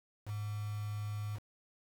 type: tone with quantisation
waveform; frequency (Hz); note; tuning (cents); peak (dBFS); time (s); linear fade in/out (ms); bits
sine; 104.8; G#2; +16; -36; 0.25-1.4; 50; 8
effects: none